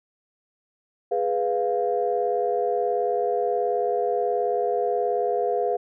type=chord; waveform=sine; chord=F diminished; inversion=first; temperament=equal; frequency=415.3 / 493.9 / 698.5 Hz; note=Ab4 / Cb5 / F5; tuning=0 / 0 / 0 cents; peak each=-25 dBFS; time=1.11-5.77 s; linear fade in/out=10 ms; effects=tanh soft clip ceiling -11 dBFS